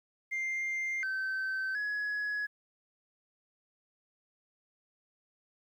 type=tone with pitch steps; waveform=sine; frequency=2101 / 1542 / 1682 Hz; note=C7 / G6 / G#6; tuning=+7 / -29 / +22 cents; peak=-29 dBFS; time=0.31-2.47 s; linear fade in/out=20 ms; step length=720 ms; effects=tanh soft clip ceiling -30 dBFS + 11-bit

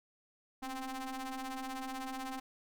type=ring-modulated tone; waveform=sawtooth; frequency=260 Hz; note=C4; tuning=11 cents flat; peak=-32 dBFS; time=0.62-2.4 s; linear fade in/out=10 ms; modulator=528 Hz; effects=none

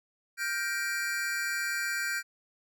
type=chord; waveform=square; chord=G minor seventh; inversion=third; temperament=just; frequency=1411.2 / 1568 / 1881.6 / 2352 Hz; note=F6 / G6 / Bb6 / D7; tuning=+18 / 0 / +16 / +2 cents; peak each=-38 / -33 / -39 / -38 dBFS; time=0.37-2.23 s; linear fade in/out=50 ms; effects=none

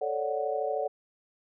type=chord; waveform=sine; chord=D major seventh; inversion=second; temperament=equal; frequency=440 / 554.4 / 587.3 / 740 Hz; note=A4 / C#5 / D5 / F#5; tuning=0 / 0 / 0 / 0 cents; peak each=-33 dBFS; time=0.01-0.88 s; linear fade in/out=10 ms; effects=none

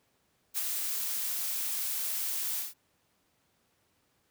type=noise with ADSR envelope; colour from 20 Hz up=blue; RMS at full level=-30 dBFS; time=0.54-2.74 s; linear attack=37 ms; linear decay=25 ms; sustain=-3 dB; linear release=160 ms; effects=pink hiss -72 dBFS RMS until 4.3 s + high-pass 80 Hz 12 dB/octave

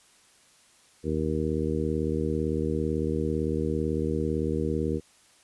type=harmonic tone; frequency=77.9 Hz; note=D#2; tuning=3 cents sharp; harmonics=1 / 2 / 3 / 4 / 5 / 6; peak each=-32 / -32 / -32 / -32 / -32 / -32 dBFS; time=1.03-5.01 s; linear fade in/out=50 ms; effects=white hiss -59 dBFS RMS until 5.43 s + resampled to 24000 Hz

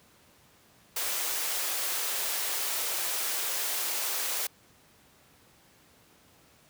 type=high-pass noise; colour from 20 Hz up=white; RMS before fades=-31 dBFS; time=0.96-4.47 s; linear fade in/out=5 ms; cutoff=380 Hz; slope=24 dB/octave; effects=pink hiss -60 dBFS RMS until 6.69 s + high-pass 80 Hz 12 dB/octave

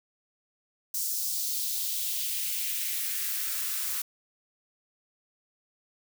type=noise with high-pass filter sweep; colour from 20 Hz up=blue; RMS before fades=-31 dBFS; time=0.94-4.02 s; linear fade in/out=5 ms; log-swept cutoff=5900 to 1100 Hz; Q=1.6; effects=none

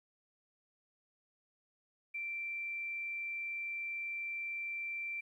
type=tone; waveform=sine; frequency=2349 Hz; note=D7; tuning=in tune; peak=-37 dBFS; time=2.14-5.21 s; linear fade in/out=10 ms; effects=12-bit

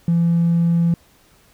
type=tone; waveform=triangle; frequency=169.2 Hz; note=E3; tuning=45 cents sharp; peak=-10 dBFS; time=0.08-0.94 s; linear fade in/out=2 ms; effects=tanh soft clip ceiling -10 dBFS + pink hiss -54 dBFS RMS until 1.53 s

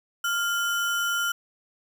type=tone with sample-and-hold; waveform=sine; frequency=1396.9 Hz; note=F6; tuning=in tune; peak=-23 dBFS; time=0.24-1.32 s; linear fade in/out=5 ms; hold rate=4410 Hz; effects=none

